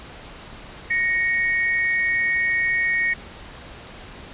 sine tone pair together, 1870.7 / 2217 Hz, A#6 / C#7, +6 / 0 cents, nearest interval minor third, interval 294 cents, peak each -20 / -23 dBFS, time 0.9-3.14 s, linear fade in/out 10 ms, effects pink hiss -40 dBFS RMS until 4.33 s + resampled to 8000 Hz

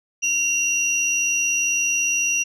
sine tone pair together, 2755 / 5811 Hz, F7 / F#8, -24 / -32 cents, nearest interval octave + minor second, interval 1292 cents, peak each -20 dBFS, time 0.22-2.44 s, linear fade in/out 20 ms, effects tanh soft clip ceiling -13 dBFS

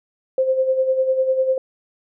sine tone with tremolo, 523.3 Hz, C5, in tune, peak -13 dBFS, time 0.38-1.58 s, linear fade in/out 2 ms, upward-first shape sine, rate 10 Hz, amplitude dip 60%, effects none

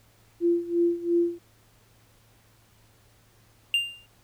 sine tone with tremolo, 343.5 Hz, F4, 29 cents flat, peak -18 dBFS, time 0.4-1.39 s, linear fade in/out 50 ms, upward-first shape sine, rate 2.9 Hz, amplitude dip 85%
triangle tone with exponential decay, 2794 Hz, F7, in tune, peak -16 dBFS, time 3.74-4.06 s, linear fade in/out 1 ms, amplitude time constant 69 ms
effects added 110 Hz sine -61 dBFS peak until 4.23 s + pink hiss -61 dBFS RMS until 4.23 s

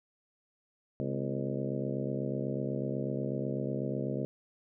harmonic tone with a mistuned harmonic, 68.1 Hz, C#2, 30 cents flat, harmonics 2 / 3 / 4 / 5 / 6 / 7 / 8 / 9, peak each -36 / -38 / -39 / -40 / -41 / -41 / -42 / -43 dBFS, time 1-4.25 s, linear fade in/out 0 ms, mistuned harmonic 4, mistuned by -93 cents, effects none

